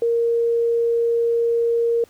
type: tone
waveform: sine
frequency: 466.2 Hz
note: A#4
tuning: in tune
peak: -16 dBFS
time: 0.02-2.04 s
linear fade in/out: 2 ms
effects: pink hiss -54 dBFS RMS until 2.09 s